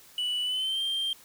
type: tone with pitch glide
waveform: sine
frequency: 2960 to 3172 Hz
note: F#7 to G7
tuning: 0 to +20 cents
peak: -24 dBFS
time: 0.18-1.13 s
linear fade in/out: 2 ms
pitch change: +120 cents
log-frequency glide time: 0.43-0.82 s
effects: tanh soft clip ceiling -26 dBFS + white hiss -54 dBFS RMS until 1.24 s